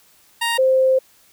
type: tone pair in turn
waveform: 15% pulse / sine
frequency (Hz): 932.3 / 523.2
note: A#5 / C5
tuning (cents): 0 / 0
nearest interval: minor seventh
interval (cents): 1000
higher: first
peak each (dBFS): -12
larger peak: neither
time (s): 0.41-0.58 / 0.58-0.99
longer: second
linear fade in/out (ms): 10
effects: white hiss -54 dBFS RMS until 1.32 s